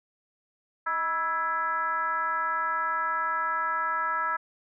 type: tone with frequency modulation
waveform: sine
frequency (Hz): 1318.5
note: E6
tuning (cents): 0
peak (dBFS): -25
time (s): 0.86-4.37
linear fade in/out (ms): 10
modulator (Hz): 344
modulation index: 1.1
effects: none